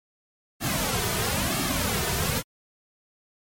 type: noise with flanger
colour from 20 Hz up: pink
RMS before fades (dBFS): -26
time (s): 0.6-2.43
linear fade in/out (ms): 50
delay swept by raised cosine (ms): 2 to 3.7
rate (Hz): 1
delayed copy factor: -0.9
effects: MP3 64 kbps